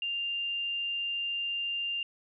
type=tone; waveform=sine; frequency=2794 Hz; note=F7; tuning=in tune; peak=-30 dBFS; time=0.02-2.03 s; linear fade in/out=2 ms; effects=none